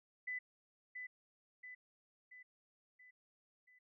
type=tone with echo; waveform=sine; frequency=2000 Hz; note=B6; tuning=21 cents sharp; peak=-39 dBFS; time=0.27-0.39 s; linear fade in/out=10 ms; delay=680 ms; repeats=5; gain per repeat=-5 dB; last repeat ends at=3.79 s; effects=none